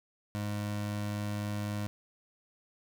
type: tone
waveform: 25% pulse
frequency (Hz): 103.83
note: G#2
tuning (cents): 0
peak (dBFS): -29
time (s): 0.35-1.87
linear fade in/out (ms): 0
effects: 11-bit